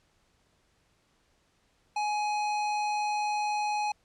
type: tone with hard clipping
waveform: sine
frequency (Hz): 838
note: G#5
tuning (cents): +15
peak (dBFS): -29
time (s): 1.96-3.92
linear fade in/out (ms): 5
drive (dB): 15
effects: pink hiss -69 dBFS RMS until 4.04 s + low-pass 8000 Hz 12 dB/octave